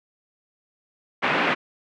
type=band-pass noise; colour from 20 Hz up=white; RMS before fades=-22 dBFS; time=1.22-1.55 s; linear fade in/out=20 ms; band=170 to 2400 Hz; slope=24 dB/octave; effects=none

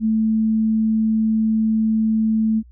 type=tone; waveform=sine; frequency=220 Hz; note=A3; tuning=in tune; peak=-15 dBFS; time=0-2.63 s; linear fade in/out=50 ms; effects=added 60 Hz sine -43 dBFS peak until 2.71 s

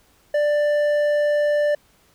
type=tone with hard clipping; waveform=sine; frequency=590 Hz; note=D5; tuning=8 cents sharp; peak=-18 dBFS; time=0.34-1.75 s; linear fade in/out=5 ms; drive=6 dB; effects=pink hiss -58 dBFS RMS until 2.14 s

